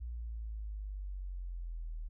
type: exponential sweep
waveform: sine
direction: down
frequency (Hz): 60 to 38.89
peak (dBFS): -38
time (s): 0-2.09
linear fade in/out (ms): 20
effects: none